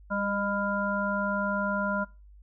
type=harmonic tone with a mistuned harmonic; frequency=200 Hz; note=G3; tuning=35 cents sharp; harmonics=1 / 3 / 5 / 7; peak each=-31 / -32 / -34 / -31 dBFS; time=0.1-2.05 s; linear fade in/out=20 ms; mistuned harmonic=3; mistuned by=+34 cents; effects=noise-tail reverb RT60 0.3 s tail -23 dB re dry + added 50 Hz sine -49 dBFS peak until 2.42 s